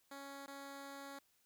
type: tone with dropouts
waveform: 10% pulse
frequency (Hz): 277.7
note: C#4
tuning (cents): +3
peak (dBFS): -40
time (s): 0.11-1.19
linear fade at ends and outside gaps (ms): 5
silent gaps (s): 0.463-0.478
effects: white hiss -75 dBFS RMS until 1.45 s